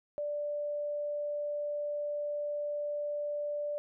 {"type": "tone", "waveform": "sine", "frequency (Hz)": 587.3, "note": "D5", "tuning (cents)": 0, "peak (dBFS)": -32, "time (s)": [0.18, 3.78], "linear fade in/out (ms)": 0, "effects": []}